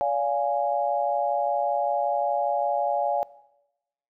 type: chord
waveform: sine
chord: D diminished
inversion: none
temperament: equal with one note detuned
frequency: 573.3 / 698.5 / 830.6 Hz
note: D5 / F5 / Ab5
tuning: -42 / 0 / 0 cents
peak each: -26 dBFS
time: 0.01-3.23 s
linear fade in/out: 0 ms
effects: noise-tail reverb RT60 0.9 s tail -20 dB re dry